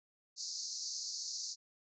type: band-pass noise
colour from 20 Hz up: pink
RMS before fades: -42 dBFS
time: 0.36-1.56 s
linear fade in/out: 50 ms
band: 4300 to 6800 Hz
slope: 96 dB/octave
effects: none